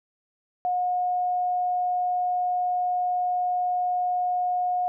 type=tone; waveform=sine; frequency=722 Hz; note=F#5; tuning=43 cents flat; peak=-22 dBFS; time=0.65-4.88 s; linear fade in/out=0 ms; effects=none